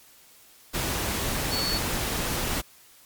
sine tone in noise, 4435 Hz, C#8, in tune, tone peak -27 dBFS, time 1.51-1.79 s, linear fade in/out 20 ms, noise pink, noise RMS -28 dBFS, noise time 0.73-2.62 s, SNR -2 dB, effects white hiss -54 dBFS RMS until 3.05 s + MP3 96 kbps

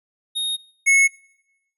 square tone pair in turn, 3722 / 2191 Hz, A#7 / C#7, -3 / -21 cents, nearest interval major sixth, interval 918 cents, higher first, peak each -22 / -13 dBFS, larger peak second, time 0.35-0.57 / 0.86-1.08 s, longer neither, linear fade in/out 20 ms, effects noise-tail reverb RT60 0.9 s tail -25 dB re dry + resampled to 32000 Hz

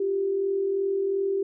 sine tone pair together, 349.2 / 392 Hz, F4 / G4, 0 / 0 cents, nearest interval major second, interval 200 cents, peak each -33 / -23 dBFS, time 0-1.43 s, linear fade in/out 5 ms, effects none

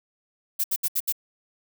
violet noise bursts, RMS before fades -24 dBFS, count 5, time 0.59-1.125 s, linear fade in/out 10 ms, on 51 ms, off 70 ms, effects none

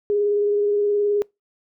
sine tone with vibrato, 411.4 Hz, G#4, 16 cents flat, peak -17 dBFS, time 0.1-1.22 s, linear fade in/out 0 ms, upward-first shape sine, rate 19 Hz, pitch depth 19 cents each way, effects noise-tail reverb RT60 0.2 s tail -25 dB re dry

